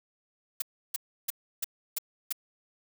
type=noise bursts; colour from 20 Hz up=blue; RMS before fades=-30 dBFS; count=6; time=0.6-2.326 s; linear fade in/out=5 ms; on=21 ms; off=320 ms; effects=none